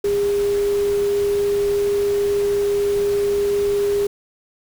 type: tone in noise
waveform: sine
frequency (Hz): 405.2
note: G#4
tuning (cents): -43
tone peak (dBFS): -16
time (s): 0.04-4.07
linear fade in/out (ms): 5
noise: pink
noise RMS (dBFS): -34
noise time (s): 0.04-4.07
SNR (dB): +15
effects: none

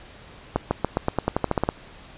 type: accelerating click train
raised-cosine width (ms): 1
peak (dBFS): -6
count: 13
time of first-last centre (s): 0.56-1.689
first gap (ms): 150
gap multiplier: 0.91
effects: pink hiss -46 dBFS RMS until 2.17 s + resampled to 8000 Hz

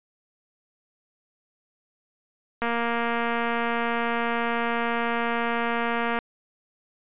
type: click train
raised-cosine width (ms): 0.5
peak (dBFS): -12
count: 836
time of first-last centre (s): 2.62-6.188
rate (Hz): 234
effects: resampled to 8000 Hz

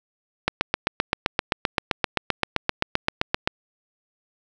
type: click train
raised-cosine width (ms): 0.3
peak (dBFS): -3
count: 24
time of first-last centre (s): 0.48-3.475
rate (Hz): 7.68
effects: none

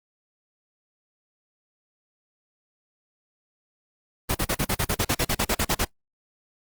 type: noise bursts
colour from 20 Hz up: pink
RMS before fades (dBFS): -23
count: 16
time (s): 4.29-5.85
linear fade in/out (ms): 10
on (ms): 60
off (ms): 40
effects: noise-tail reverb RT60 0.1 s tail -20 dB re dry + Opus 24 kbps

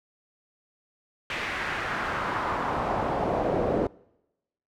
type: noise with band-pass filter sweep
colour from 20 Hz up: brown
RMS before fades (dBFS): -28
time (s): 1.3-3.87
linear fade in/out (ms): 2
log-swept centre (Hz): 2300 to 480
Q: 1.8
effects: noise-tail reverb RT60 0.9 s tail -24 dB re dry

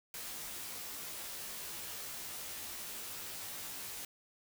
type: noise with comb filter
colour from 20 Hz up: white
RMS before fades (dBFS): -44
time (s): 0.14-4.05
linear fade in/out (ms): 2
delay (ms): 16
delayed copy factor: -0.9
effects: none

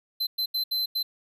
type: tone bursts at uneven times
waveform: square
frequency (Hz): 4071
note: C8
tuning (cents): -48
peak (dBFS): -25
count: 5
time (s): 0.2-0.27 / 0.38-0.46 / 0.54-0.64 / 0.71-0.86 / 0.95-1.03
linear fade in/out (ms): 10
effects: none

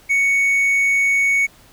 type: tone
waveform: triangle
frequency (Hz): 2225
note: C#7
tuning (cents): +6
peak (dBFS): -12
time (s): 0.09-1.47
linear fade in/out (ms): 20
effects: pink hiss -49 dBFS RMS until 1.72 s

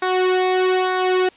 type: tone with flanger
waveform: sawtooth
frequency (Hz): 370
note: F#4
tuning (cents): 0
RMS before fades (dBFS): -18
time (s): 0.02-1.29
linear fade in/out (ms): 5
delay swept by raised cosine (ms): 0.34 to 2.04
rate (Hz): 1.1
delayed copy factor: -0.7
effects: white hiss -49 dBFS RMS until 1.36 s + resampled to 8000 Hz

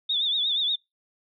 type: tone with vibrato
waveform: sine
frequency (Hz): 3581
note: A7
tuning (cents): +30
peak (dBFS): -22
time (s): 0.09-0.76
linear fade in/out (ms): 10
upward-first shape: triangle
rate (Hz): 8.4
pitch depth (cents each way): 110
effects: noise-tail reverb RT60 0.2 s tail -26 dB re dry

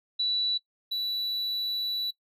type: tone pair in turn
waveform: sine / triangle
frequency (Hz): 3947 / 3947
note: B7 / B7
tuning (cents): -2 / -2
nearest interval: unison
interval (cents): 0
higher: neither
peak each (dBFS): -24 / -26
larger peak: first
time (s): 0.19-0.58 / 0.91-2.11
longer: second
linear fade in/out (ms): 10
effects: noise-tail reverb RT60 0.1 s tail -21 dB re dry

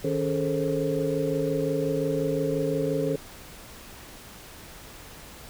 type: tone cluster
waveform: sine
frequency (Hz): 156.6 / 279.1 / 423.9 / 449.6 / 533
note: D#3 / C#4 / G#4 / A4 / C5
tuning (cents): +11 / +12 / +35 / +37 / +32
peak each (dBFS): -30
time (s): 0.04-3.16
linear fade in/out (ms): 5
effects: pink hiss -45 dBFS RMS until 5.49 s

